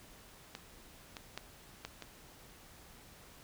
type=clicks; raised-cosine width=0.2 ms; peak=-25 / -26 / -22 / -23 / -27 dBFS; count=5; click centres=0.551 / 1.168 / 1.376 / 1.85 / 2.023 s; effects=pink hiss -57 dBFS RMS until 3.43 s